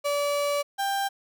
35% pulse tone pair in turn, 576 / 791.5 Hz, D5 / G5, -34 / +17 cents, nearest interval tritone, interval 551 cents, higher second, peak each -22 / -23 dBFS, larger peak first, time 0.04-0.63 / 0.78-1.09 s, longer first, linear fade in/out 20 ms, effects none

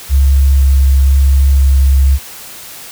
sine tone with vibrato, 68 Hz, C#2, 33 cents flat, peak -5 dBFS, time 0.09-2.19 s, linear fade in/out 50 ms, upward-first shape square, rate 1 Hz, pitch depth 8 cents each way, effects white hiss -31 dBFS RMS until 2.91 s

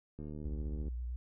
click train, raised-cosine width 3 ms, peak -32 dBFS, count 53, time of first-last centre 0.19-0.881 s, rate 75.2 Hz
sine tone with vibrato, 60.5 Hz, B1, 35 cents flat, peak -36 dBFS, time 0.45-1.16 s, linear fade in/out 0 ms, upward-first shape sine, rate 9.3 Hz, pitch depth 33 cents each way
effects none

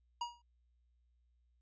square tone with exponential decay, 954 Hz, A#5, 40 cents sharp, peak -34 dBFS, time 0.21-0.42 s, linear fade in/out 5 ms, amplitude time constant 45 ms, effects added 60 Hz sine -70 dBFS peak until 1.61 s + resampled to 16000 Hz

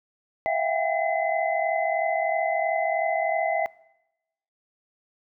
sine tone cluster, 654 / 697 / 727 / 793 / 2035 Hz, E5 / F5 / F#5 / G5 / C7, -14 / -4 / -31 / +20 / -49 cents, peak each -25 / -30 / -32 / -28 / -30 dBFS, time 0.46-3.66 s, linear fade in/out 0 ms, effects noise-tail reverb RT60 0.9 s tail -21 dB re dry

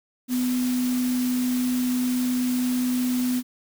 sine tone in noise, 250 Hz, B3, 21 cents sharp, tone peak -21 dBFS, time 0.28-3.43 s, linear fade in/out 50 ms, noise white, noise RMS -35 dBFS, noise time 0.28-3.43 s, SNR +11 dB, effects none

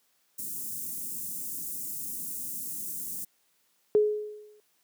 white band-stop noise, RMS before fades -36 dBFS, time 0.38-3.25 s, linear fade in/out 10 ms, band 290 to 7500 Hz, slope 24 dB/octave
sine tone with exponential decay, 422 Hz, G#4, 28 cents sharp, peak -16 dBFS, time 3.95-4.6 s, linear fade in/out 0 ms, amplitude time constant 140 ms
effects white hiss -70 dBFS RMS until 4.83 s + high-pass 150 Hz 12 dB/octave

